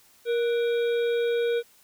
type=harmonic tone with a mistuned harmonic; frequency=470.6 Hz; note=A#4; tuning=16 cents sharp; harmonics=1 / 3 / 5 / 7 / 8; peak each=-22 / -37 / -40 / -43 / -42 dBFS; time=0.25-1.63 s; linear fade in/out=50 ms; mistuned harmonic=3; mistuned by=+83 cents; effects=white hiss -58 dBFS RMS until 1.83 s